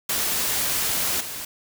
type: noise with level steps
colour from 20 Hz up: white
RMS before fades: -24 / -33 dBFS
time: 0.09-1.45 s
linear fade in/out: 5 ms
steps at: 1.2 s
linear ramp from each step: 10 ms
effects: none